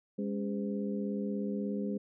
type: harmonic tone with a mistuned harmonic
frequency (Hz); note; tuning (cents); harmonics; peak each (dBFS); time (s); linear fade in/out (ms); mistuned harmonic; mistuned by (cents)
102.1; G#2; -29; 2 / 3 / 4 / 5; -33 / -40 / -40 / -42; 0.18-1.98; 10; 3; -150
effects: none